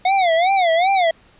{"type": "tone with vibrato", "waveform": "square", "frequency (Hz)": 716, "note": "F5", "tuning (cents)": 43, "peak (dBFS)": -14, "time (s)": [0.05, 1.11], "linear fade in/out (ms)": 5, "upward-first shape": "sine", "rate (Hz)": 2.6, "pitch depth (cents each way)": 170, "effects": ["pink hiss -52 dBFS RMS until 1.39 s", "resampled to 8000 Hz"]}